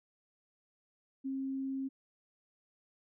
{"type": "tone", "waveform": "sine", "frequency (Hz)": 268.2, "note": "C4", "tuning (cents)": 43, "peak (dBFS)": -34, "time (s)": [1.24, 1.89], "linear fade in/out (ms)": 20, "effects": []}